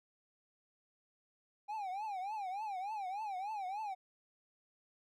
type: tone with vibrato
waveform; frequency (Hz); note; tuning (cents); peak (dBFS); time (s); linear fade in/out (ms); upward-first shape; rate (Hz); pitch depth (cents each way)
triangle; 801; G5; +37; -36; 1.68-3.95; 20; triangle; 3.4; 190
effects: none